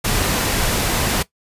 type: noise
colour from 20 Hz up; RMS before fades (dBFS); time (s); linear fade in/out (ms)
pink; -19; 0.04-1.23; 10
effects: noise-tail reverb RT60 0.1 s tail -17 dB re dry + resampled to 32000 Hz